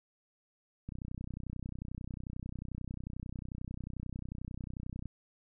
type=click train; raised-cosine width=5 ms; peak=-28 dBFS; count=131; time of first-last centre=0.89-5.057 s; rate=31.2 Hz; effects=none